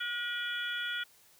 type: harmonic tone with a mistuned harmonic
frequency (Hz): 480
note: B4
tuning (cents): -49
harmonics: 3 / 4 / 5 / 6 / 7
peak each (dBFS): -35 / -43 / -45 / -45 / -38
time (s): 0-1.04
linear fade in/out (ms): 10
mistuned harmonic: 6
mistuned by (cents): +49
effects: white hiss -62 dBFS RMS until 1.39 s